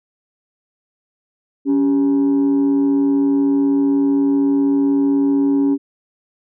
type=tone pair together; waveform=sine; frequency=279.8 / 395.7 Hz; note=C#4 / G4; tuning=+16 / +16 cents; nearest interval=tritone; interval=600 cents; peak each=-11 / -21 dBFS; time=1.65-5.78 s; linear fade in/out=50 ms; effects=tanh soft clip ceiling -10 dBFS